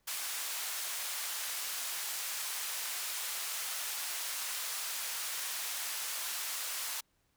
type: band-pass noise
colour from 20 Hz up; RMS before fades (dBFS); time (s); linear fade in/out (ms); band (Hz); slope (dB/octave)
white; -38; 0.07-7.01; 10; 850 to 14000; 12
effects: pink hiss -75 dBFS RMS until 7.36 s